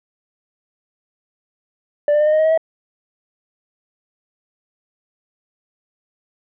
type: tone with pitch steps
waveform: sine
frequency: 587.3 / 595.5 / 603.8 / 612.2 / 620.8 / 629.5 / 638.2 / 647.1 Hz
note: D5 / D5 / D5 / D#5 / D#5 / D#5 / D#5 / E5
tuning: 0 / +24 / +48 / -28 / -4 / +20 / +44 / -32 cents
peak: -9 dBFS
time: 2.08-2.576 s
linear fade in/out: 2 ms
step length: 62 ms
effects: tanh soft clip ceiling -11 dBFS